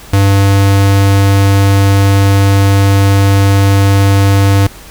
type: tone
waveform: square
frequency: 98.7 Hz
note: G2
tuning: 12 cents sharp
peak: -6 dBFS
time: 0.13-4.67 s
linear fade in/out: 5 ms
effects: added 50 Hz sine -37 dBFS peak until 4.9 s + pink hiss -34 dBFS RMS until 4.9 s